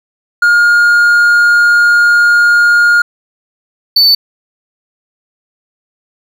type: tone pair in turn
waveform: triangle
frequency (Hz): 1421 / 4511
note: F6 / C#8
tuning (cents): +30 / +29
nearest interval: octave + minor sixth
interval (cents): 1999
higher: second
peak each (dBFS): -3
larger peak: neither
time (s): 0.42-3.02 / 3.96-4.15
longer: first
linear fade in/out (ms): 5
effects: none